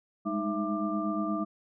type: tone cluster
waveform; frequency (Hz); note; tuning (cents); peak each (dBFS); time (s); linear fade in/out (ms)
sine; 203.6 / 212 / 311.5 / 666 / 1188; G#3 / G#3 / D#4 / E5 / D6; -34 / +36 / +2 / +18 / +20; -34 / -36 / -32 / -36 / -35; 0.25-1.45; 20
effects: none